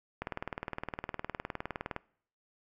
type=click train; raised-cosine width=0.5 ms; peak=-20 dBFS; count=35; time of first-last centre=0.22-1.964 s; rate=19.5 Hz; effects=noise-tail reverb RT60 0.6 s tail -23 dB re dry